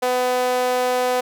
sawtooth tone with high-pass filter, 250.7 Hz, B3, 26 cents sharp, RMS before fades -20 dBFS, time 0.02-1.21 s, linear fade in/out 10 ms, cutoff 590 Hz, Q 4.9, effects none

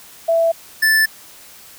sine / square tone pair in turn, 663 / 1756.8 Hz, E5 / A6, +10 / -3 cents, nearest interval octave + perfect fourth, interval 1687 cents, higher second, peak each -12 dBFS, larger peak neither, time 0.28-0.52 / 0.82-1.06 s, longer neither, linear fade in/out 10 ms, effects white hiss -42 dBFS RMS until 1.78 s

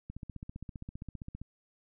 click train, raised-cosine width 5 ms, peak -29 dBFS, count 21, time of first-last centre 0.1-1.416 s, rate 15.2 Hz, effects none

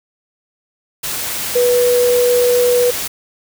sine tone in noise, 489.3 Hz, B4, 16 cents flat, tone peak -10 dBFS, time 1.55-2.91 s, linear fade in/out 10 ms, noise white, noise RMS -22 dBFS, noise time 1.03-3.08 s, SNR +9 dB, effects none

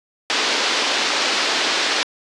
white band-pass noise, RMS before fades -20 dBFS, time 0.3-2.03 s, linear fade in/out 0 ms, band 270 to 5000 Hz, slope 24 dB/octave, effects resampled to 22050 Hz

